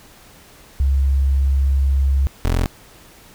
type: tone pair in turn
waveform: sine / 25% pulse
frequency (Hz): 68.1 / 43.29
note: C#2 / F1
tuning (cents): -30 / -14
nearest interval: minor sixth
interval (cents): 784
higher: first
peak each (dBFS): -13 / -12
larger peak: second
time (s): 0.8-2.27 / 2.45-2.66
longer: first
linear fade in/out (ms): 0
effects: pink hiss -46 dBFS RMS until 3.34 s